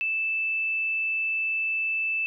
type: tone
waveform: sine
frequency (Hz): 2637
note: E7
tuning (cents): 0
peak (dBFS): -24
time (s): 0.01-2.26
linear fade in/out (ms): 0
effects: none